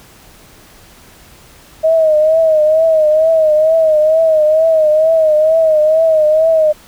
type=tone with vibrato; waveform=sine; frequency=630 Hz; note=D#5; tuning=21 cents sharp; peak=-7 dBFS; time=1.83-6.73 s; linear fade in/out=20 ms; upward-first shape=triangle; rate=2.2 Hz; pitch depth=73 cents each way; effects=pink hiss -42 dBFS RMS until 6.87 s